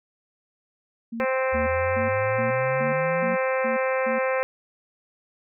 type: tone bursts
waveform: sine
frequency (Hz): 229.9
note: A#3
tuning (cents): -24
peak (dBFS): -29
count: 8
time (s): 1.12-4.19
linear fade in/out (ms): 10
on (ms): 130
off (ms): 290
type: harmonic tone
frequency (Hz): 261.6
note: C4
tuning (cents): 0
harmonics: 2 / 3 / 4 / 5 / 6 / 7 / 8 / 9 / 10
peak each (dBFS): -23 / -33 / -31 / -35 / -34 / -34 / -35 / -36 / -40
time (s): 1.2-4.43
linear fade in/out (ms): 0
type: exponential sweep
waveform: sine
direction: up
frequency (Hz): 75.6 to 185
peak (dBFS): -30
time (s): 1.52-3.37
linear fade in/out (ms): 20
effects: none